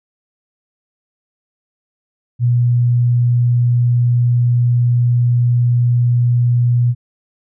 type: tone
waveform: sine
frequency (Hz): 121.2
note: B2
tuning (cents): -32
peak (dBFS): -10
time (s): 2.39-6.95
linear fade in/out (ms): 50
effects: none